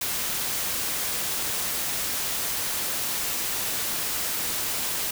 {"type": "noise", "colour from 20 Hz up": "white", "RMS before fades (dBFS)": -28, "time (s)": [0.01, 5.11], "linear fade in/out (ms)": 5, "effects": []}